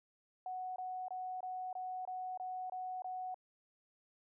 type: tone bursts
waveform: sine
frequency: 740 Hz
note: F#5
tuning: in tune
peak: -39 dBFS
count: 9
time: 0.46-3.344 s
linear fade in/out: 2 ms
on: 300 ms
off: 23 ms
effects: none